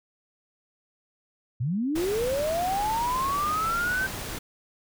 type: linear sweep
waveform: sine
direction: up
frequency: 108.2 to 1560 Hz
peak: -24 dBFS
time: 1.6-4.07 s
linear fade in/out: 10 ms
type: noise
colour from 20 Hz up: pink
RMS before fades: -35 dBFS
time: 1.95-4.39 s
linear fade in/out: 10 ms
effects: none